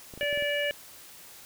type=clicks; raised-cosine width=2 ms; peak=-30 dBFS; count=6; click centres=0.138 / 0.176 / 0.23 / 0.328 / 0.375 / 0.424 s
type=harmonic tone; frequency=580 Hz; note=D5; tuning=22 cents flat; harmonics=1 / 3 / 4 / 5; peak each=-29 / -32 / -34 / -33 dBFS; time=0.21-0.71 s; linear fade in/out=0 ms
effects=white hiss -49 dBFS RMS until 1.45 s